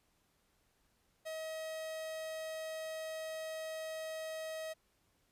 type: tone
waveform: 45% pulse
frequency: 636 Hz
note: D#5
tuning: 38 cents sharp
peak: -40 dBFS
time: 1.25-4.74 s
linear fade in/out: 20 ms
effects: pink hiss -75 dBFS RMS until 5.31 s + resampled to 32000 Hz